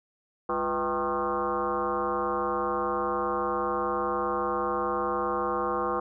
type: tone with frequency modulation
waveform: sine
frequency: 784 Hz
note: G5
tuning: in tune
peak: -25 dBFS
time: 0.49-6 s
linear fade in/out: 5 ms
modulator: 145 Hz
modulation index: 3.4
effects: none